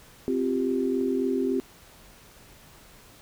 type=chord; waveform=sine; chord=C suspended fourth; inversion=none; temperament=just; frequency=261.6 / 348.8 / 392.4 Hz; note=C4 / F4 / G4; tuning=0 / -2 / +2 cents; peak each=-26 / -30 / -27 dBFS; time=0.28-1.6 s; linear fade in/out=0 ms
type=click; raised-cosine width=1 ms; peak=-35 dBFS; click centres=1.01 s
effects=pink hiss -52 dBFS RMS until 3.21 s